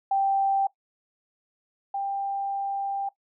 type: tone pair in turn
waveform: sine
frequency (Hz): 784 / 791.7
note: G5 / G5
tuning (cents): 0 / +17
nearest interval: unison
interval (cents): 17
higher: second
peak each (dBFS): -20 / -26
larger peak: first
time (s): 0.11-0.67 / 1.94-3.09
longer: second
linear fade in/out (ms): 5
effects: noise-tail reverb RT60 0.1 s tail -18 dB re dry